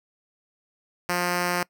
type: tone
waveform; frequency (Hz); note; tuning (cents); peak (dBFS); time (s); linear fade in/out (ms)
5% pulse; 177; F3; +23; -12; 1.09-1.63; 2
effects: noise-tail reverb RT60 0.1 s tail -23 dB re dry